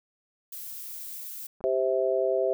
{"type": "noise", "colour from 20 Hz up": "violet", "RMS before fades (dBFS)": -39, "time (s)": [0.52, 1.47], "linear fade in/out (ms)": 5}
{"type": "clicks", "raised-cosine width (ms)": 1, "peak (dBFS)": -36, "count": 2, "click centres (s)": [1.606, 1.611]}
{"type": "harmonic tone", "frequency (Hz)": 130.81, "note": "C3", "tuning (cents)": 0, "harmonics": [3, 4, 5], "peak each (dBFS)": [-27, -27, -27], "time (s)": [1.64, 2.53], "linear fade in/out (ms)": 0}
{"effects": []}